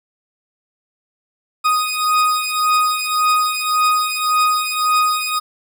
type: beating tone pair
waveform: 40% pulse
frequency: 1244.5 / 1246.3 Hz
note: D#6 / D#6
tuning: 0 / +2 cents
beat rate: 1.8 Hz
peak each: -17 / -17 dBFS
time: 1.64-5.4 s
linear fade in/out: 20 ms
effects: none